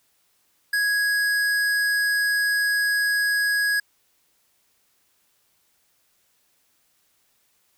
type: tone with hard clipping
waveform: sine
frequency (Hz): 1661.2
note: G#6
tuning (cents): 0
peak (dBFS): -21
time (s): 0.73-3.8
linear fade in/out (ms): 5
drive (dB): 15
effects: white hiss -66 dBFS RMS until 7.77 s